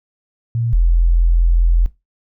sine tone pair in turn, 116.54 / 42.46 Hz, A#2 / F1, 0 / -48 cents, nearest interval octave + perfect fourth, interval 1748 cents, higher first, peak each -16 / -9 dBFS, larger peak second, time 0.55-0.73 / 0.73-1.86 s, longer second, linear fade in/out 0 ms, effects noise-tail reverb RT60 0.2 s tail -17 dB re dry

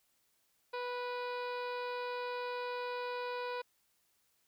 harmonic tone, 491.7 Hz, B4, 8 cents flat, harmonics 1 / 2 / 3 / 4 / 5 / 6 / 7 / 8 / 9 / 10, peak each -39 / -41 / -47 / -55 / -49 / -59 / -60 / -53 / -58 / -60 dBFS, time 0.73-3.62 s, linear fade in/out 10 ms, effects white hiss -75 dBFS RMS until 4.47 s

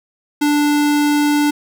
square tone, 293.7 Hz, D4, in tune, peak -13 dBFS, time 0.41-1.51 s, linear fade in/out 10 ms, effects none

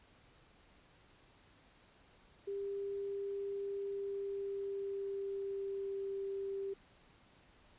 sine tone with pitch glide, 398.2 to 392.5 Hz, G4 to G4, +27 to +2 cents, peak -37 dBFS, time 2.47-6.74 s, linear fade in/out 10 ms, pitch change -25 cents, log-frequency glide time 3.69-6.07 s, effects pink hiss -65 dBFS RMS until 7.78 s + resampled to 8000 Hz

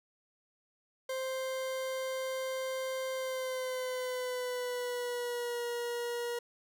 40% pulse tone with pitch glide, 523.3 to 477.1 Hz, C5 to A#4, 0 to +40 cents, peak -33 dBFS, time 1.09-6.39 s, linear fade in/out 5 ms, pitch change -160 cents, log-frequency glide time 3.14-5.64 s, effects none

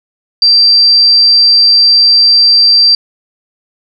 sine tone, 4699 Hz, D8, in tune, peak -3 dBFS, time 0.42-2.95 s, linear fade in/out 2 ms, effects none

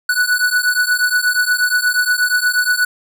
square beating tone pair, 1476 / 1484.4 Hz, F#6 / F#6, -5 / +5 cents, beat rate 8.4 Hz, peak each -17 dBFS, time 0.09-2.85 s, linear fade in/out 5 ms, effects none

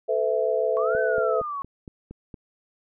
sine chord, A suspended second, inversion none, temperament equal with one note detuned, 440 / 506.6 / 659.3 Hz, A4 / B4 / E5, 0 / +44 / 0 cents, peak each -25 dBFS, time 0.08-1.42 s, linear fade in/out 20 ms
sine linear two-way sweep, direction up then down, 1090 to 1544 to 1090 Hz, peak -28 dBFS, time 0.77-1.62 s, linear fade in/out 0 ms, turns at 0.99 s
click train, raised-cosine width 3 ms, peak -26 dBFS, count 7, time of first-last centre 0.95-2.342 s, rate 4.31 Hz
effects none

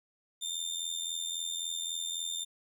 25% pulse tone with amplitude modulation, 3605 Hz, A7, 41 cents sharp, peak -27 dBFS, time 0.41-2.45 s, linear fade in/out 20 ms, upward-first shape sine, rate 83.7 Hz, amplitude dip 70%, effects none

